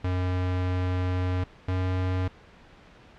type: tone pair in turn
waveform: square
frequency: 91.2 / 92.21 Hz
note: F#2 / F#2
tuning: -24 / -5 cents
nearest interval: unison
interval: 19 cents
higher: second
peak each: -25 / -25 dBFS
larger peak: neither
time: 0.04-1.44 / 1.68-2.28 s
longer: first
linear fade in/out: 5 ms
effects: pink hiss -52 dBFS RMS until 3.18 s + low-pass 3000 Hz 12 dB/octave